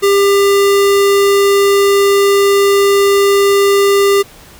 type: tone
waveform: square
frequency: 399 Hz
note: G4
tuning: 31 cents sharp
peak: -8 dBFS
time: 0.02-4.23 s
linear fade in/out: 20 ms
effects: pink hiss -39 dBFS RMS until 4.59 s